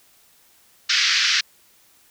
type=band-pass noise; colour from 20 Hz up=white; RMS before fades=-19 dBFS; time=0.89-1.41 s; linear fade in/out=10 ms; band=1400 to 5600 Hz; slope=48 dB/octave; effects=white hiss -56 dBFS RMS until 2.1 s